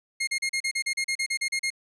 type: tone bursts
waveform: sawtooth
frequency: 2140 Hz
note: C7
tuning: 38 cents sharp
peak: -21 dBFS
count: 14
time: 0.2-1.704 s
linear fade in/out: 10 ms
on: 74 ms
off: 36 ms
effects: resampled to 24000 Hz